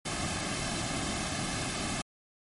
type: noise with comb filter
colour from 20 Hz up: pink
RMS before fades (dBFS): -33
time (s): 0.05-2.02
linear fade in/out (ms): 10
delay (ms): 2.1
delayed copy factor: -0.65
effects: MP3 48 kbps